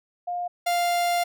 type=tone pair in turn; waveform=sine / 45% pulse; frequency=708 / 698.3 Hz; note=F5 / F5; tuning=+23 / 0 cents; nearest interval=unison; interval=23 cents; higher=first; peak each=-26 / -21 dBFS; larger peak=second; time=0.27-0.48 / 0.66-1.24 s; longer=second; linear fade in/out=10 ms; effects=none